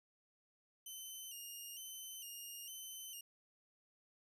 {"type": "tone with vibrato", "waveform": "10% pulse", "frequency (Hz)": 2945, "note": "F#7", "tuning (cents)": -9, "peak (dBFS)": -40, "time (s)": [0.86, 3.21], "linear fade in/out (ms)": 5, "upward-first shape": "square", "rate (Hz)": 1.1, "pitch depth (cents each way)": 65, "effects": []}